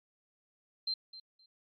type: tone with echo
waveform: sine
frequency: 4137 Hz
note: C8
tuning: 20 cents flat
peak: -31 dBFS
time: 0.87-0.94 s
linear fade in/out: 5 ms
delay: 260 ms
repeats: 2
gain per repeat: -15 dB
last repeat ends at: 1.46 s
effects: AAC 32 kbps